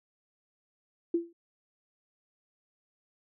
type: tone with exponential decay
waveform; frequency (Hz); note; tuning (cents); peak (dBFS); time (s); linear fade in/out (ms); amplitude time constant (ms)
sine; 339; E4; +49; -21; 1.14-1.33; 5; 40
effects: none